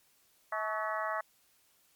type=harmonic tone with a mistuned harmonic; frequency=215 Hz; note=A3; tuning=40 cents flat; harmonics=3 / 4 / 5 / 6 / 7 / 8 / 9; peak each=-37 / -40 / -37 / -39 / -44 / -42 / -42 dBFS; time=0.52-1.21 s; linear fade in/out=5 ms; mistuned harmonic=5; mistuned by=+65 cents; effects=white hiss -68 dBFS RMS until 1.95 s + MP3 96 kbps